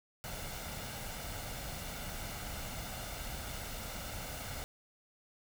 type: noise with comb filter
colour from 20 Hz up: pink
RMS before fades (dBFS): -42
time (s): 0.24-4.64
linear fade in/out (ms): 0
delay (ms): 1.4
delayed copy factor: +0.5
effects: none